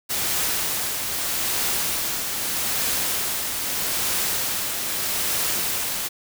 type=noise with tremolo; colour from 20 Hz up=white; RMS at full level=-23 dBFS; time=0.09-6.09 s; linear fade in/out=20 ms; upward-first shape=triangle; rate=0.8 Hz; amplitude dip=40%; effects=none